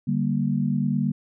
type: chord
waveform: sine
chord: G minor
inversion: second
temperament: just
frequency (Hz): 147 / 196 / 235.2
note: D3 / G3 / Bb3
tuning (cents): +2 / 0 / +16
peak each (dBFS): -25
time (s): 0.07-1.12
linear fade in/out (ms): 10
effects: none